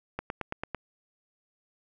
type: click train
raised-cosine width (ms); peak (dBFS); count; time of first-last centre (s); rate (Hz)
0.5; -17; 6; 0.19-0.747; 8.98
effects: none